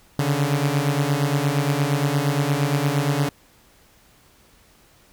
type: beating tone pair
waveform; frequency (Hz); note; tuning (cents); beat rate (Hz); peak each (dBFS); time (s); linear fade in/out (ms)
sawtooth; 138.59 / 147.19; C#3 / D3; 0 / +4; 8.6; -18; 0.19-3.29; 2
effects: pink hiss -55 dBFS RMS until 5.12 s